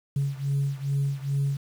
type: beating tone pair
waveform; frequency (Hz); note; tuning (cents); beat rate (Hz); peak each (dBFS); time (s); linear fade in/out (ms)
sine; 138.59 / 140.99; C#3 / C#3; 0 / +30; 2.4; -25 / -27; 0.16-1.57; 5
effects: tanh soft clip ceiling -19 dBFS + 8-bit